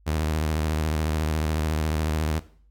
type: tone with vibrato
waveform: sawtooth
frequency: 77.78 Hz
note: D#2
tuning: in tune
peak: -19 dBFS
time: 0.06-2.4 s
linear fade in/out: 20 ms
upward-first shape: square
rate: 14 Hz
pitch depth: 52 cents each way
effects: noise-tail reverb RT60 0.5 s tail -17 dB re dry + added 50 Hz sine -54 dBFS peak until 2.7 s